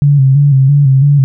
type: tone with vibrato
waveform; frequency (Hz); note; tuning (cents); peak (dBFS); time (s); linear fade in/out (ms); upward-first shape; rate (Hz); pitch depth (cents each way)
sine; 138.59; C#3; 0; -4; 0.02-1.24; 0; square; 3; 61
effects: none

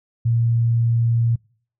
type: tone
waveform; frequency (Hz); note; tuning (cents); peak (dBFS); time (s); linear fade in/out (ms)
sine; 116.5; A#2; -1; -15; 0.25-1.36; 10
effects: noise-tail reverb RT60 0.5 s tail -26 dB re dry

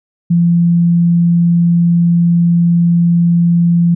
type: tone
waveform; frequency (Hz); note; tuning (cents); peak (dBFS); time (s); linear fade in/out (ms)
sine; 171.2; F3; -34; -7; 0.3-3.95; 10
effects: none

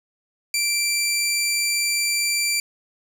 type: tone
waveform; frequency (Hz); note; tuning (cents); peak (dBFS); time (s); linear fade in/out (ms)
15% pulse; 2349; D7; 0; -13; 0.54-2.6; 2
effects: none

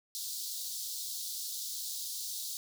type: high-pass noise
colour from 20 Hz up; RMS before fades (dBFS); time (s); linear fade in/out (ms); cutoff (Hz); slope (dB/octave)
pink; -39; 0.15-2.57; 0; 3800; 48
effects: none

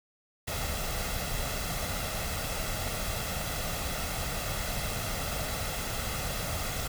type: noise with comb filter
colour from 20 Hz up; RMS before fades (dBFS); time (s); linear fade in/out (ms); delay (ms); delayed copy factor
pink; -33; 0.47-6.88; 10; 1.5; +0.55
effects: none

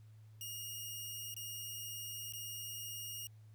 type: tone with dropouts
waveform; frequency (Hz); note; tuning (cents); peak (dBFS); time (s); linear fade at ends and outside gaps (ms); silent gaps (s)
10% pulse; 2853; F7; +36; -34; 0.41-3.27; 1; 1.342-1.365 / 2.324-2.335
effects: added 108 Hz sine -55 dBFS peak until 3.54 s + pink hiss -75 dBFS RMS until 3.54 s

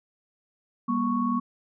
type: tone cluster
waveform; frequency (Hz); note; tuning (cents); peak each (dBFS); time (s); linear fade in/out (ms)
sine; 199.4 / 239.9 / 1108; G3 / A#3 / C#6; +30 / +50 / -1; -30 / -25 / -28; 0.88-1.4; 10
effects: none

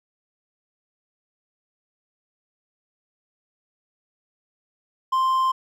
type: tone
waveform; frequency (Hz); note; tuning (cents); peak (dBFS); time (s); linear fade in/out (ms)
triangle; 1046.5; C6; 0; -16; 5.12-5.52; 10
effects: none

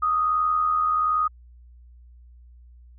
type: tone with amplitude modulation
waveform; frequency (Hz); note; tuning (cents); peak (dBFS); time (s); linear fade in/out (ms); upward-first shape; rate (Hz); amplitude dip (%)
sine; 1244.5; D#6; 0; -17; 0.02-1.28; 10; sine; 81.2; 45
effects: added 60 Hz sine -46 dBFS peak until 2.98 s

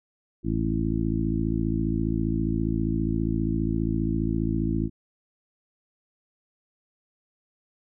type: harmonic tone with a mistuned harmonic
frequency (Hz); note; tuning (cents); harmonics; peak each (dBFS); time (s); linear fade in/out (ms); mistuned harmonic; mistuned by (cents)
54.9; A1; -3; 1 / 2 / 3 / 4 / 5 / 6; -30 / -30 / -30 / -30 / -30 / -30; 0.43-4.9; 50; 1; -57
effects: none

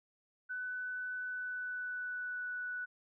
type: tone with pitch glide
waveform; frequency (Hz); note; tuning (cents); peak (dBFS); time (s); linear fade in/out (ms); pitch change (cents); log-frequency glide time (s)
sine; 1498 to 1480.8; F#6 to F#6; +21 to +1; -37; 0.49-2.86; 20; -20; 1.23-2.46
effects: none

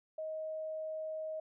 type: tone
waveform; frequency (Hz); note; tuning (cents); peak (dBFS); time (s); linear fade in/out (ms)
sine; 629; D#5; +19; -37; 0.18-1.4; 5
effects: none

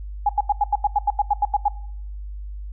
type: tone bursts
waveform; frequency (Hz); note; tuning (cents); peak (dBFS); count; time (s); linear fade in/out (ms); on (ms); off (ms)
sine; 823; G#5; -16; -14; 13; 0.26-1.684; 5; 32; 84
effects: noise-tail reverb RT60 0.7 s tail -20 dB re dry + added 50 Hz sine -30 dBFS peak until 2.72 s

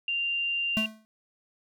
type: tone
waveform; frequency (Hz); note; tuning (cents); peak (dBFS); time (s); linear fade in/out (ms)
sine; 2784; F7; -6; -26; 0.08-0.86; 2
type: tone with exponential decay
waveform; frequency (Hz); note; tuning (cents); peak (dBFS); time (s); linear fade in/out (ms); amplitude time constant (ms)
square; 218.1; A3; -15; -24; 0.77-1.05; 0; 60
effects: none

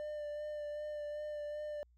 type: tone with vibrato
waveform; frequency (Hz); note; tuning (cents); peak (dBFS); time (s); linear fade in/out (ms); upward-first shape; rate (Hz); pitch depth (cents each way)
triangle; 596; D5; +25; -37; 0-1.83; 0; sine; 2.6; 18
effects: added 60 Hz sine -64 dBFS peak until 1.97 s

